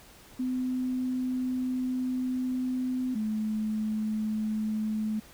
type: tone pair in turn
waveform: sine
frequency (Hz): 254.5 / 215.9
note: C4 / A3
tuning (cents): -48 / -33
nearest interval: minor third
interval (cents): 285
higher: first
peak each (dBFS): -27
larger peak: neither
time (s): 0.39-3.15 / 3.15-5.2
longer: first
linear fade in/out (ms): 10
effects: pink hiss -53 dBFS RMS until 5.33 s